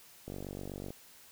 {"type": "click train", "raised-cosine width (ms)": 2, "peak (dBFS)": -28, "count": 31, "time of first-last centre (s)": [0.28, 0.905], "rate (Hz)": 48, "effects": ["white hiss -57 dBFS RMS until 1.31 s"]}